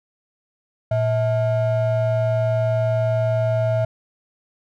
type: ring-modulated tone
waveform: triangle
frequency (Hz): 380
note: F#4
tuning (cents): +46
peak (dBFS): -12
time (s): 0.91-3.85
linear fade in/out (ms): 5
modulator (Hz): 265
effects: none